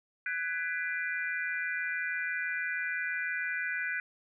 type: chord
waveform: sine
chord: G# half-diminished seventh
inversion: third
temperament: just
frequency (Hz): 1495.1 / 1661.2 / 1993.5 / 2392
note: F#6 / G#6 / B6 / D7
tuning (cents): +18 / 0 / +16 / +31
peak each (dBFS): -34 / -38 / -37 / -39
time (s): 0.26-4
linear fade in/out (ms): 2
effects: none